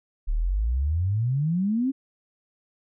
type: exponential sweep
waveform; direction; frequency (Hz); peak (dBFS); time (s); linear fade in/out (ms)
sine; up; 34.65 to 277.2; -21; 0.27-1.92; 20
effects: none